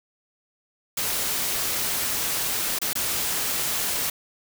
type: noise with dropouts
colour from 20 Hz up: white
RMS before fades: -26 dBFS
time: 0.97-4.1 s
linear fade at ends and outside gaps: 5 ms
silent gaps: 2.788-2.815 / 2.932-2.953 s
effects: none